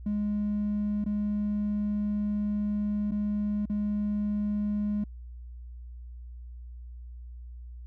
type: tone with dropouts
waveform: triangle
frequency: 207.7 Hz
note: G#3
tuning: in tune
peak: -23 dBFS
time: 0.06-5.04 s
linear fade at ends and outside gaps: 5 ms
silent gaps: 1.042-1.061 / 3.11-3.118 / 3.656-3.697 s
effects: tanh soft clip ceiling -22 dBFS + added 60 Hz sine -40 dBFS peak until 7.86 s